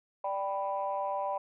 sine chord, G major, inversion second, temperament equal, 587.3 / 784 / 987.8 Hz, D5 / G5 / B5, 0 / 0 / 0 cents, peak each -34 dBFS, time 0.24-1.38 s, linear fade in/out 5 ms, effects tanh soft clip ceiling -22 dBFS

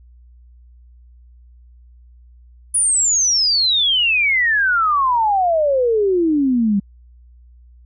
sine exponential sweep, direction down, 9956 to 193.5 Hz, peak -13 dBFS, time 2.74-6.8 s, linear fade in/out 10 ms, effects added 60 Hz sine -43 dBFS peak until 7.85 s

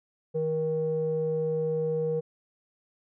square tone with low-pass filter, 158 Hz, D#3, 27 cents sharp, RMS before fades -28 dBFS, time 0.34-2.21 s, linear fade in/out 20 ms, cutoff 500 Hz, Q 9.1, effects none

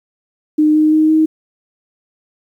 sine tone with pitch steps, 305.3 / 308.3 / 311.4 / 314.4 Hz, D#4 / D#4 / D#4 / D#4, -33 / -16 / +2 / +18 cents, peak -8 dBFS, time 0.58-1.26 s, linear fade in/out 10 ms, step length 170 ms, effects 8-bit

